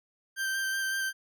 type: tone with vibrato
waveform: 40% pulse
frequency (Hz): 1568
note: G6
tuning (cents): 0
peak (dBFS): -28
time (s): 0.36-1.13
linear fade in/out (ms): 50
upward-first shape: square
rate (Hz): 5.4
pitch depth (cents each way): 10
effects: none